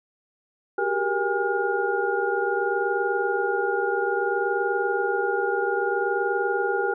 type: tone cluster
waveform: sine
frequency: 382 / 402.6 / 470.1 / 812 / 1423 Hz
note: G4 / G4 / A#4 / G#5 / F6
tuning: -45 / +46 / +15 / -39 / +32 cents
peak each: -28 dBFS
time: 0.78-6.94 s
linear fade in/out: 5 ms
effects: none